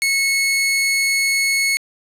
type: tone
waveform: sawtooth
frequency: 2192 Hz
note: C#7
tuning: 20 cents flat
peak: -12 dBFS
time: 0.02-1.77 s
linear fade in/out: 0 ms
effects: resampled to 32000 Hz + 7-bit